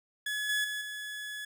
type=tone with level steps; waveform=30% pulse; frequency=1699 Hz; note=G#6; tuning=39 cents sharp; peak=-29 / -25 / -31 / -35 dBFS; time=0.26-1.45 s; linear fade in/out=5 ms; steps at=0.49 / 0.64 / 0.81 s; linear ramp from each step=5 ms; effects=none